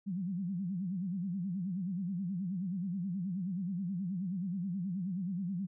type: tone with vibrato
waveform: sine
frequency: 184.6 Hz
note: F#3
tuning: 4 cents flat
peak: -33 dBFS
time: 0.06-5.67 s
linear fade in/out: 20 ms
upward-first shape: sine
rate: 9.4 Hz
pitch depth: 160 cents each way
effects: none

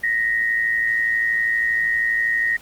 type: tone pair together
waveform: sine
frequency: 1864.7 / 1977.2 Hz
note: A#6 / B6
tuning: 0 / +1 cents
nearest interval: minor second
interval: 101 cents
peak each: -18 / -25 dBFS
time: 0.03-2.57 s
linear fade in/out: 10 ms
effects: pink hiss -46 dBFS RMS until 2.61 s + Opus 32 kbps

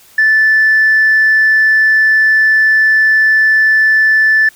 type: tone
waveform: sine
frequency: 1753 Hz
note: A6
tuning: 7 cents flat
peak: -5 dBFS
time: 0.18-4.49 s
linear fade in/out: 5 ms
effects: tanh soft clip ceiling -3 dBFS + white hiss -44 dBFS RMS until 4.55 s

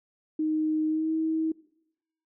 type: tone with pitch glide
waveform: sine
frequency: 311.1 to 319.3 Hz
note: D#4 to D#4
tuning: 0 to +45 cents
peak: -24 dBFS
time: 0.39-1.52 s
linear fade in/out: 5 ms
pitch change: +45 cents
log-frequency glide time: 0.87-1.12 s
effects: noise-tail reverb RT60 0.8 s tail -21 dB re dry

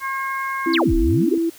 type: harmonic tone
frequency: 538 Hz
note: C5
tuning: 48 cents sharp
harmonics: 2 / 3 / 4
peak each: -24 / -28 / -30 dBFS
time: 0-0.77 s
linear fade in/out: 50 ms
type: tone with vibrato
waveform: sine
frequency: 261.6 Hz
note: C4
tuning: in tune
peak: -25 dBFS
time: 0.66-1.38 s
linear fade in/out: 2 ms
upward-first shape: sine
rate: 4.6 Hz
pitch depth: 46 cents each way
type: tone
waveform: sine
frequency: 332.2 Hz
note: E4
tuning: 13 cents sharp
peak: -17 dBFS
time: 0.66-1.5 s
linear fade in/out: 10 ms
type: exponential two-way sweep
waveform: sine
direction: down then up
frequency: 5274 to 31.39 to 454.5 Hz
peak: -17 dBFS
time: 0.73-1.35 s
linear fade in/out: 10 ms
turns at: 0.95 s
effects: white hiss -45 dBFS RMS until 1.58 s

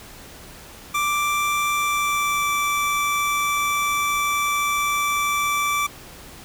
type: tone with pitch glide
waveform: 25% pulse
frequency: 1174.7 to 1164.6 Hz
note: D6 to D6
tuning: 0 to -15 cents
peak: -16 dBFS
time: 0.94-5.87 s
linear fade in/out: 10 ms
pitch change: -15 cents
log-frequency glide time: 1.74-2.48 s
effects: pink hiss -42 dBFS RMS until 6.44 s

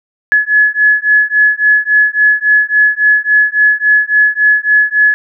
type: beating tone pair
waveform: sine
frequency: 1700 / 1703.6 Hz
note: G#6 / G#6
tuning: +40 / +44 cents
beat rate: 3.6 Hz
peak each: -10 dBFS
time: 0.32-5.14 s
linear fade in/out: 0 ms
effects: none

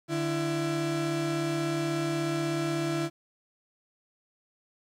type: tone pair together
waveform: 35% pulse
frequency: 148.74 / 333.9 Hz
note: D3 / E4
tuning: +22 / +22 cents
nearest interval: octave + major second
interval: 1400 cents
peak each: -30 / -27 dBFS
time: 0.08-3.1 s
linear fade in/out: 50 ms
effects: low-pass 10000 Hz 12 dB/octave + 10-bit

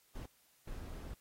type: noise bursts at uneven times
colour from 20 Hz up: brown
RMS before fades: -45 dBFS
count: 2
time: 0.15-0.26 / 0.67-1.14 s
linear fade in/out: 5 ms
effects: white hiss -70 dBFS RMS until 1.2 s + AAC 48 kbps

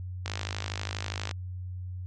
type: click train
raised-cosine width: 0.2 ms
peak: -15 dBFS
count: 56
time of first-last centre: 0.26-1.312 s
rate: 52.3 Hz
effects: added 91 Hz sine -34 dBFS peak until 2.06 s + MP3 48 kbps

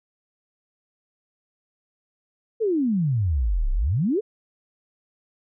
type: exponential two-way sweep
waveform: sine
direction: down then up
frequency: 470 to 30.54 to 470 Hz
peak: -19 dBFS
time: 2.6-4.21 s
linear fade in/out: 20 ms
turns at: 3.71 s
effects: none

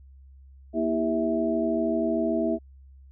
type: tone cluster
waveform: sine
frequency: 236.3 / 323.8 / 396.7 / 654 Hz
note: A#3 / E4 / G4 / E5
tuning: +24 / -31 / +21 / -14 cents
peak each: -28 / -27 / -31 / -27 dBFS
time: 0.73-2.59 s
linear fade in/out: 50 ms
effects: added 67 Hz sine -47 dBFS peak until 3.11 s

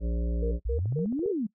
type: harmonic tone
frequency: 58.27 Hz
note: A#1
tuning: in tune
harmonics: 1 / 3 / 5 / 7 / 9 / 10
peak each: -26 / -36 / -40 / -43 / -45 / -46 dBFS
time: 0-0.6 s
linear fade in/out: 50 ms
type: tone bursts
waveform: sine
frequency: 466 Hz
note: A#4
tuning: 1 cent flat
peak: -29 dBFS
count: 4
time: 0.42-1.322 s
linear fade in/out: 10 ms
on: 98 ms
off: 170 ms
type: exponential two-way sweep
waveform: sine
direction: up then down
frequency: 51.91 to 429.3 to 198.5 Hz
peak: -26 dBFS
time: 0.65-1.47 s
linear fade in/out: 10 ms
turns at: 1.29 s
type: click train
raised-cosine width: 2 ms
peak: -30 dBFS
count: 8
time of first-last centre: 0.79-1.26 s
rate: 14.9 Hz
effects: noise-tail reverb RT60 0.1 s tail -23 dB re dry

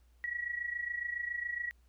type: tone with amplitude modulation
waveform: sine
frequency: 1923 Hz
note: B6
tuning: 47 cents flat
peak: -31 dBFS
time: 0.24-1.71 s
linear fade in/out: 0 ms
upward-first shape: sine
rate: 27.2 Hz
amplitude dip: 75%
effects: added 60 Hz sine -61 dBFS peak until 1.88 s + pink hiss -75 dBFS RMS until 1.88 s

